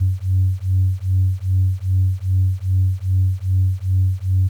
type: beating tone pair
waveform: sine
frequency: 92.5 / 95 Hz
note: F#2 / F#2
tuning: 0 / +46 cents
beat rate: 2.5 Hz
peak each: -17 dBFS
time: 0-4.49 s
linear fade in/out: 20 ms
effects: tanh soft clip ceiling -8 dBFS + 8-bit